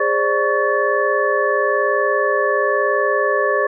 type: tone cluster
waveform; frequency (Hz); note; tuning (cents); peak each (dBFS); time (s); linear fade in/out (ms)
sine; 410.9 / 528 / 589 / 1121 / 1740; G#4 / C5 / D5 / C#6 / A6; -18 / +16 / +5 / +19 / -20; -21; 0-3.67; 5
effects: none